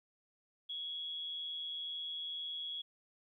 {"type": "tone with amplitude modulation", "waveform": "sine", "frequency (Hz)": 3343, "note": "G#7", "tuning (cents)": 11, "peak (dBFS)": -37, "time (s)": [0.69, 2.82], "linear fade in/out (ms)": 10, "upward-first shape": "sine", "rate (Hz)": 162, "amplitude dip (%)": 40, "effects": ["13-bit"]}